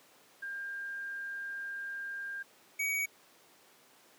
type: tone pair in turn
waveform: sine / square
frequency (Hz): 1600 / 2258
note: G6 / C#7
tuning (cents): +35 / +31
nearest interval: tritone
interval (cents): 596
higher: second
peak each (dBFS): -37 / -31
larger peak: second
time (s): 0.42-2.43 / 2.79-3.06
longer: first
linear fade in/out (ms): 10
effects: pink hiss -61 dBFS RMS until 4.18 s + high-pass 300 Hz 12 dB/octave